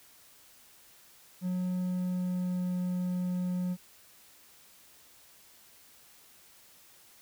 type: tone with pitch glide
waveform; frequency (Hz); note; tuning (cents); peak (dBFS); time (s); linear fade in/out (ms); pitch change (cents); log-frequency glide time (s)
triangle; 181.9 to 180.54; F#3 to F#3; -29 to -42; -27; 1.41-3.77; 50; -13; 1.81-2.73
effects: white hiss -58 dBFS RMS until 7.21 s